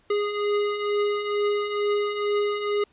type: beating tone pair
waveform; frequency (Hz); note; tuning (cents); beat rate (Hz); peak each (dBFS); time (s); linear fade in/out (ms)
square; 411.1 / 413.3; G#4 / G#4; -18 / -8; 2.2; -31 / -24; 0.1-2.84; 5
effects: pink hiss -62 dBFS RMS until 2.92 s + resampled to 8000 Hz